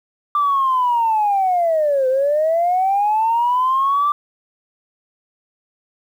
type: linear two-way sweep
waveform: sine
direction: down then up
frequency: 1182 to 510 to 1182 Hz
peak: -13 dBFS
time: 0.35-4.12 s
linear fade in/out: 2 ms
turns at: 2.08 s
effects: tanh soft clip ceiling -9 dBFS + 8-bit